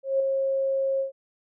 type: tone with ADSR envelope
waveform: sine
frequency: 540 Hz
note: C#5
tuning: 45 cents flat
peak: -18 dBFS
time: 0.03-1.12 s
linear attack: 170 ms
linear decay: 3 ms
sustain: -4 dB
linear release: 120 ms
effects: none

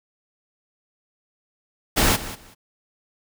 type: noise with echo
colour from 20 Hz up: pink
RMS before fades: -18 dBFS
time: 1.96-2.17 s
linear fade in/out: 20 ms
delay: 190 ms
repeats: 2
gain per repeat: -15 dB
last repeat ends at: 2.55 s
effects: none

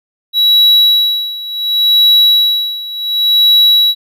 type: tone with tremolo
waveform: triangle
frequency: 3900 Hz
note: B7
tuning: 23 cents flat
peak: -3 dBFS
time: 0.33-3.95 s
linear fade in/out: 50 ms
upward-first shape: sine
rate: 0.69 Hz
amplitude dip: 85%
effects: none

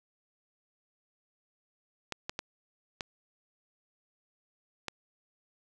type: clicks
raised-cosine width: 0.2 ms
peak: -17 dBFS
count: 5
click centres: 2.123 / 2.295 / 2.391 / 3.008 / 4.883 s
effects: none

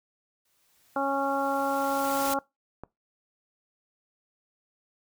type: noise with exponential growth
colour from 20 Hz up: white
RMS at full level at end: -32 dBFS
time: 0.45-2.34 s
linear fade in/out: 5 ms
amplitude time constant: 410 ms
type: harmonic tone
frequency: 275.6 Hz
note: C#4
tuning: 10 cents flat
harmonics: 1 / 2 / 3 / 4 / 5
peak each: -32 / -30 / -29 / -34 / -32 dBFS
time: 0.96-2.39 s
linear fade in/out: 2 ms
type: click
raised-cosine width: 1 ms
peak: -25 dBFS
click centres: 2.836 s
effects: noise-tail reverb RT60 0.2 s tail -22 dB re dry

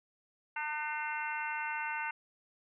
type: harmonic tone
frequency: 301.7 Hz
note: D4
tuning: 47 cents sharp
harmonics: 3 / 4 / 5 / 6 / 7 / 8 / 9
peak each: -38 / -48 / -39 / -48 / -41 / -52 / -43 dBFS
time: 0.56-2.11 s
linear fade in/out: 5 ms
effects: none

